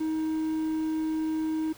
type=tone with quantisation; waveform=triangle; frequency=315.3 Hz; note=D#4; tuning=23 cents sharp; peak=-24 dBFS; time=0-1.73 s; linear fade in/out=10 ms; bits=9; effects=pink hiss -51 dBFS RMS until 1.77 s